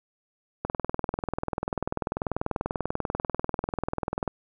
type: click train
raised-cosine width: 1 ms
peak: -13 dBFS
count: 75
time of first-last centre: 0.65-4.277 s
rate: 20.4 Hz
effects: none